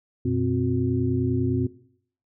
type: tone cluster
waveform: sine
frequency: 92.2 / 122.2 / 259.9 / 362.9 Hz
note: F#2 / B2 / C4 / F#4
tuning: -6 / -18 / -11 / -34 cents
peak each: -28 / -26 / -25 / -29 dBFS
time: 0.25-1.67 s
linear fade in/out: 5 ms
effects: noise-tail reverb RT60 0.6 s tail -17 dB re dry